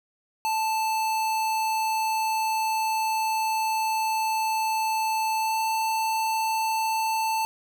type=tone with pitch glide; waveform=square; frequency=880 to 885.6 Hz; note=A5 to A5; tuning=0 to +11 cents; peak=-24 dBFS; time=0.45-7.45 s; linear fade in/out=0 ms; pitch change=+11 cents; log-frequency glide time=5.38-5.6 s; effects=none